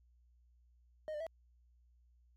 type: tone with pitch steps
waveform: triangle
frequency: 619 / 597 / 652 Hz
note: D#5 / D5 / E5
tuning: -9 / +28 / -19 cents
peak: -37 dBFS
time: 1.08-1.266 s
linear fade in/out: 0 ms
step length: 62 ms
effects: added 60 Hz sine -65 dBFS peak until 2.36 s